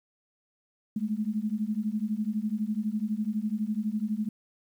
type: beating tone pair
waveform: sine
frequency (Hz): 207.7 / 219.7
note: G#3 / A3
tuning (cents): 0 / -2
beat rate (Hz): 12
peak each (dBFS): -30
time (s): 0.96-4.29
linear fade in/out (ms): 5
effects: 10-bit